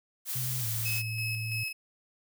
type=noise; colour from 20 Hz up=blue; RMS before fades=-34 dBFS; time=0.25-1.03 s; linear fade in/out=50 ms
type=tone with pitch glide; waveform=sine; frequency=125.8 to 112.08 Hz; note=B2 to A2; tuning=+32 to +32 cents; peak=-33 dBFS; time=0.35-1.64 s; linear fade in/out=10 ms; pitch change=-200 cents; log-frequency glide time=0.6-0.66 s
type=tone with tremolo; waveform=35% pulse; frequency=2577 Hz; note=E7; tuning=40 cents flat; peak=-30 dBFS; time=0.85-1.73 s; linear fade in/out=10 ms; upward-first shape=square; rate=3 Hz; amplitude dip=40%
effects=none